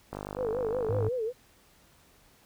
click train, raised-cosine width 1 ms, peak -22 dBFS, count 48, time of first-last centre 0.13-1.066 s, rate 50.2 Hz
sine tone with vibrato, 471.4 Hz, A#4, 19 cents sharp, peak -28 dBFS, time 0.36-1.33 s, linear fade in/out 50 ms, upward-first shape sine, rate 5.4 Hz, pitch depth 150 cents each way
triangle tone, 103.83 Hz, G#2, in tune, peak -26 dBFS, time 0.89-1.09 s, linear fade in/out 5 ms
effects pink hiss -61 dBFS RMS until 2.45 s

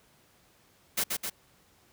white noise with echo, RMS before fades -28 dBFS, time 0.97-1.04 s, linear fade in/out 10 ms, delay 130 ms, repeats 2, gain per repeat -3 dB, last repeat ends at 1.3 s, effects pink hiss -63 dBFS RMS until 1.92 s + high-pass 60 Hz 12 dB/octave

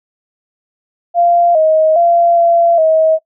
sine tone with pitch steps, 692 / 630 / 686 / 681 / 637 Hz, F5 / D#5 / F5 / F5 / D#5, -16 / +21 / -31 / -44 / +41 cents, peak -7 dBFS, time 1.14-3.19 s, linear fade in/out 50 ms, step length 410 ms, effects noise-tail reverb RT60 0.1 s tail -20 dB re dry

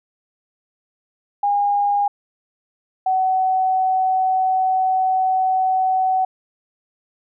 sine tone pair in turn, 813 / 752.5 Hz, G#5 / F#5, -37 / +29 cents, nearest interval minor second, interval 134 cents, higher first, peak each -15 dBFS, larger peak neither, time 1.43-2.08 / 3.06-6.25 s, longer second, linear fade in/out 5 ms, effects none

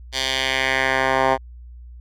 10% pulse tone with band-pass filter sweep, 132.3 Hz, C3, 20 cents sharp, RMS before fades -20 dBFS, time 0.12-1.38 s, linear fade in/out 50 ms, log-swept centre 4200 to 940 Hz, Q 1.7, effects added 60 Hz sine -37 dBFS peak until 2 s

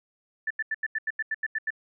sine tone bursts, 1760 Hz, A6, in tune, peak -25 dBFS, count 11, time 0.47-1.705 s, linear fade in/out 5 ms, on 35 ms, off 85 ms, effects none

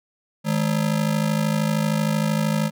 square ring-modulated tone, 185 Hz, F#3, in tune, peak -17 dBFS, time 0.44-2.71 s, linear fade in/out 50 ms, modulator 26.5 Hz, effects none

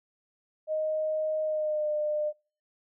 sine tone with pitch glide, 622.3 to 602.5 Hz, D#5 to D5, 0 to +44 cents, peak -26 dBFS, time 0.67-2.33 s, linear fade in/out 50 ms, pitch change -56 cents, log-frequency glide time 1.43-1.9 s, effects noise-tail reverb RT60 0.4 s tail -25 dB re dry

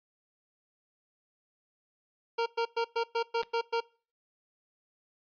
25% pulse tone bursts, 463.2 Hz, A#4, 11 cents flat, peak -23 dBFS, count 8, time 2.38-3.806 s, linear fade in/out 10 ms, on 82 ms, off 110 ms
clicks, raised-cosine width 0.2 ms, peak -24 / -23 dBFS, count 2, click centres 3.428 / 3.433 s
effects noise-tail reverb RT60 0.4 s tail -24 dB re dry + resampled to 11025 Hz

